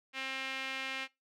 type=tone with band-pass filter; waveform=sawtooth; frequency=265.7 Hz; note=C4; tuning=27 cents sharp; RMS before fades=-39 dBFS; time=0.13-1.08 s; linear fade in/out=50 ms; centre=2500 Hz; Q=2.3; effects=noise-tail reverb RT60 0.2 s tail -21 dB re dry